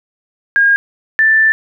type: tone pair in turn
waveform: sine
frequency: 1624 / 1767.7 Hz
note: G#6 / A6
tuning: -39 / +8 cents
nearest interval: minor second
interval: 147 cents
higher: second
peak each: -7 dBFS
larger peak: neither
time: 0.56-0.76 / 1.19-1.52 s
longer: second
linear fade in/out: 0 ms
effects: none